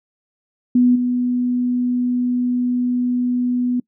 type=tone with level steps; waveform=sine; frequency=246.9 Hz; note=B3; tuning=in tune; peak=-10 / -16 dBFS; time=0.75-3.8 s; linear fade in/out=5 ms; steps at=0.95 s; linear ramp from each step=10 ms; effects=noise-tail reverb RT60 0.1 s tail -24 dB re dry